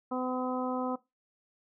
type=harmonic tone; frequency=254.1 Hz; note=B3; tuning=49 cents sharp; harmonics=1 / 2 / 3 / 4 / 5; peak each=-33 / -36 / -38 / -39 / -40 dBFS; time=0.11-0.96 s; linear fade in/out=10 ms; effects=noise-tail reverb RT60 0.2 s tail -18 dB re dry